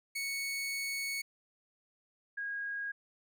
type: tone pair in turn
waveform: sawtooth / sine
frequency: 2217 / 1638 Hz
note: C#7 / G#6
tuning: 0 / -24 cents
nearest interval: perfect fourth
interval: 524 cents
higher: first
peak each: -31 / -35 dBFS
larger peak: first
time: 0.15-1.22 / 2.37-2.92 s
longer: first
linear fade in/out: 10 ms
effects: none